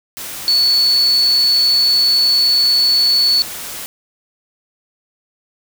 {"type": "tone in noise", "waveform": "sine", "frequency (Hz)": 4435, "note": "C#8", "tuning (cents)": 0, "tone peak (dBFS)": -10, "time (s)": [0.48, 3.42], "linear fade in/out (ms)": 0, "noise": "white", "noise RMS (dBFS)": -28, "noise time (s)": [0.17, 3.86], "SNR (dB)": 15, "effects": []}